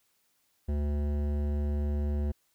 triangle tone with hard clipping, 73 Hz, D2, 10 cents flat, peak -29 dBFS, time 0.68-2.32 s, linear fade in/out 10 ms, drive 18 dB, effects white hiss -72 dBFS RMS until 2.54 s

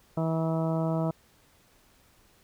harmonic tone, 162 Hz, E3, 30 cents flat, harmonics 1 / 2 / 3 / 4 / 5 / 6 / 7 / 8, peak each -27 / -33 / -37 / -32 / -42 / -40 / -47 / -43 dBFS, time 0.17-1.11 s, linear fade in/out 5 ms, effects pink hiss -62 dBFS RMS until 2.43 s

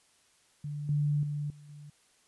sine tone with level steps, 146.83 Hz, D3, in tune, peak -34 / -25 / -31 / -49 / -45 dBFS, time 0.64-1.9 s, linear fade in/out 5 ms, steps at 0.89 / 1.23 / 1.5 / 1.69 s, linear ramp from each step 2 ms, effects white hiss -66 dBFS RMS until 2.27 s + resampled to 24000 Hz

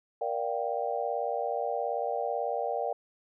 sine chord, G minor seventh, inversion first, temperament just, 470.4 / 588 / 705.6 / 784 Hz, Bb4 / D5 / F5 / G5, +16 / +2 / +18 / 0 cents, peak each -34 dBFS, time 0.21-2.93 s, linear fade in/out 5 ms, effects none

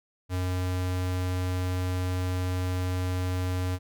square tone, 91.3 Hz, F#2, 23 cents flat, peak -27 dBFS, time 0.29-3.79 s, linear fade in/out 50 ms, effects none

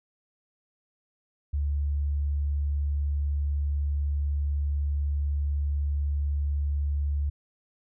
sine tone, 72 Hz, D2, 34 cents flat, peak -24 dBFS, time 1.53-7.3 s, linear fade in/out 10 ms, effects none

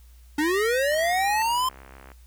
square linear sweep, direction up, 286.6 to 1046.5 Hz, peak -22 dBFS, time 0.38-1.69 s, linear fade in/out 5 ms
sine tone with pitch glide, 1864.7 to 1878.8 Hz, A#6 to A#6, 0 to +13 cents, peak -28 dBFS, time 0.39-1.42 s, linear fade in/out 0 ms, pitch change +13 cents, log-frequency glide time 0.52-0.81 s
click train, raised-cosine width 0.5 ms, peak -30 dBFS, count 81, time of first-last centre 0.92-2.118 s, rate 66.8 Hz
effects added 60 Hz sine -47 dBFS peak until 2.26 s + white hiss -61 dBFS RMS until 2.26 s

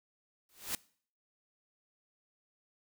white noise with exponential growth, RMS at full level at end -32 dBFS, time 0.49-0.75 s, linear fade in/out 2 ms, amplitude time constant 55 ms, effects noise-tail reverb RT60 0.5 s tail -22 dB re dry

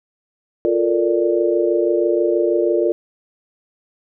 sine chord, Bb major seventh, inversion second, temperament equal, 349.2 / 440 / 466.2 / 587.3 Hz, F4 / A4 / Bb4 / D5, 0 / 0 / 0 / 0 cents, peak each -17 / -22 / -21 / -21 dBFS, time 0.65-2.92 s, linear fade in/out 0 ms, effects none

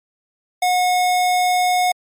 square tone, 726 Hz, F#5, 33 cents flat, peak -15 dBFS, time 0.62-1.92 s, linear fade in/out 5 ms, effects MP3 64 kbps

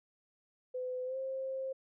sine tone with pitch glide, 506 to 529.9 Hz, B4 to C5, +42 to +22 cents, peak -35 dBFS, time 0.74-1.73 s, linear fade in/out 10 ms, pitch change +80 cents, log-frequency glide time 1.05-1.17 s, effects none

